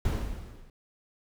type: noise with level ramp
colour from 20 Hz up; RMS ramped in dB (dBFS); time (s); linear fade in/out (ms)
brown; -25 to -53; 0.05-0.7; 2
effects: none